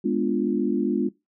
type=chord; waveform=sine; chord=G# diminished seventh; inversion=none; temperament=equal; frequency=207.7 / 246.9 / 293.7 / 349.2 Hz; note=G#3 / B3 / D4 / F4; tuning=0 / 0 / 0 / 0 cents; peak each=-26 dBFS; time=0.04-1.09 s; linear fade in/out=10 ms; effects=noise-tail reverb RT60 0.2 s tail -19 dB re dry